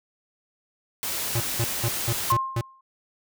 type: noise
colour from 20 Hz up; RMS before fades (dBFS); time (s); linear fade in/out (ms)
white; -29; 1.03-2.32; 0
type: tone bursts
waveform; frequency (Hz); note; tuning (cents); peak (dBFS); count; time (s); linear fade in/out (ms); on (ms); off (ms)
square; 116.54; A#2; 0; -23; 6; 1.35-2.612; 5; 52; 190
type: tone with exponential decay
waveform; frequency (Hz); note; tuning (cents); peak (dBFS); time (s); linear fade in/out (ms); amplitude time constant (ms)
sine; 1061; C6; +24; -16; 2.3-2.81; 5; 110
effects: none